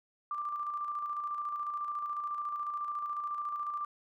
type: tone with tremolo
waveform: sine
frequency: 1181 Hz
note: D6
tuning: 9 cents sharp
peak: -32 dBFS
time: 0.31-3.85 s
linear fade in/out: 2 ms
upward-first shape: square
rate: 14 Hz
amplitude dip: 35%
effects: none